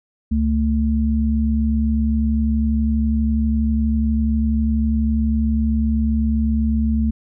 sine tone pair together, 69.9 / 221.9 Hz, C#2 / A3, +15 / +15 cents, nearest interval octave + minor sixth, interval 2000 cents, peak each -18 dBFS, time 0.31-7.11 s, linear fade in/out 10 ms, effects none

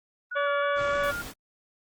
sine tone with vibrato, 1437 Hz, F6, 49 cents sharp, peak -31 dBFS, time 0.31-1.22 s, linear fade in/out 10 ms, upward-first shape square, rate 3.2 Hz, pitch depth 32 cents each way
harmonic tone, 571 Hz, D5, 49 cents flat, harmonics 1 / 2 / 3 / 4 / 5 / 6, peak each -26 / -29 / -35 / -38 / -46 / -42 dBFS, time 0.35-1.12 s, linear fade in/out 20 ms
pink noise, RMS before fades -39 dBFS, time 0.75-1.34 s, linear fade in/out 50 ms
effects Opus 24 kbps

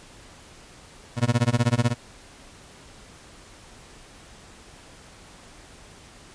30% pulse tone with tremolo, 119.6 Hz, A#2, 45 cents sharp, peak -13 dBFS, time 1.16-1.95 s, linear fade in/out 50 ms, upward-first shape sine, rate 16 Hz, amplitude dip 100%, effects pink hiss -48 dBFS RMS until 6.34 s + resampled to 22050 Hz

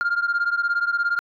sine beating tone pair, 1396.9 / 1413.9 Hz, F6 / F6, 0 / +21 cents, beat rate 17 Hz, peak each -20 / -22 dBFS, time 0.01-1.19 s, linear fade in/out 0 ms, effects tanh soft clip ceiling -16 dBFS

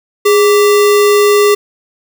sine tone with sample-and-hold, 413 Hz, G#4, 10 cents flat, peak -5 dBFS, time 0.25-1.55 s, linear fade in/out 10 ms, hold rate 1575 Hz, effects none

